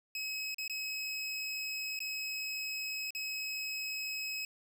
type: tone with dropouts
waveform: 25% pulse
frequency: 2558 Hz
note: D#7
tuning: 47 cents sharp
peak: -32 dBFS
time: 0.15-4.45 s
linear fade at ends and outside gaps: 2 ms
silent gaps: 0.545-0.583 / 0.679-0.697 / 1.991-2.003 / 3.106-3.149 s
effects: none